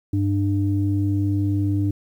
sine tone pair together, 99.8 / 299.1 Hz, G2 / D4, +32 / +32 cents, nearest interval octave + perfect fifth, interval 1900 cents, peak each -19 / -22 dBFS, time 0.13-1.91 s, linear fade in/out 5 ms, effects tanh soft clip ceiling -10 dBFS + 9-bit

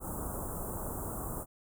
pink band-stop noise, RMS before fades -38 dBFS, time 0-1.46 s, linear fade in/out 50 ms, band 1300 to 7900 Hz, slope 48 dB/octave, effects none

